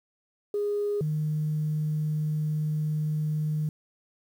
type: tone pair in turn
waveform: sine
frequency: 411.6 / 152.93 Hz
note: G#4 / D#3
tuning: -16 / -30 cents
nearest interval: octave + perfect fourth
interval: 1714 cents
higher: first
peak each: -24 dBFS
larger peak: neither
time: 0.54-1.01 / 1.01-3.69 s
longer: second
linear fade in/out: 2 ms
effects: tanh soft clip ceiling -20 dBFS + 9-bit